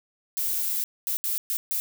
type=noise bursts at uneven times; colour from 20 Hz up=violet; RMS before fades=-27 dBFS; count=5; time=0.37-0.84 / 1.07-1.17 / 1.24-1.38 / 1.5-1.57 / 1.71-1.8 s; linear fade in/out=0 ms; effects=none